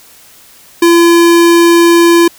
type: tone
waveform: square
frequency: 340 Hz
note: F4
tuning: 46 cents flat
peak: -4 dBFS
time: 0.82-2.28 s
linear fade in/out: 5 ms
effects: white hiss -40 dBFS RMS until 2.38 s